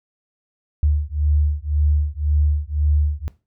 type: beating tone pair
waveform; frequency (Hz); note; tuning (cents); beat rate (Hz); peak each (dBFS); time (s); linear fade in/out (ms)
sine; 73.42 / 75.32; D2 / D2; 0 / +44; 1.9; -19; 0.83-3.28; 0
effects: noise-tail reverb RT60 0.3 s tail -18 dB re dry